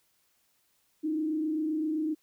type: tone with frequency modulation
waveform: sine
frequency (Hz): 311.1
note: D#4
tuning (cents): 0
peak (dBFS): -27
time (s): 1.03-2.15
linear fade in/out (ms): 20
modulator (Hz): 27.7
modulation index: 0.5
effects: white hiss -71 dBFS RMS until 2.22 s